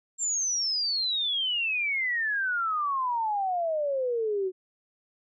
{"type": "exponential sweep", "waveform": "sine", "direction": "down", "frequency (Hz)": [7459, 364.7], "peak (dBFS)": -25, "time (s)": [0.18, 4.52], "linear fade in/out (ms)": 50, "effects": []}